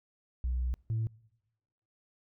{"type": "tone pair in turn", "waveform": "sine", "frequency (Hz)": [62, 111.72], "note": ["B1", "A2"], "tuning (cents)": [7, 27], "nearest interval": "minor seventh", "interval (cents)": 1020, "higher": "second", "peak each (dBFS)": -27, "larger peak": "neither", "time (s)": [[0.44, 0.74], [0.9, 1.07]], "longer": "first", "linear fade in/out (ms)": 0, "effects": ["noise-tail reverb RT60 1.0 s tail -26 dB re dry", "tanh soft clip ceiling -26 dBFS"]}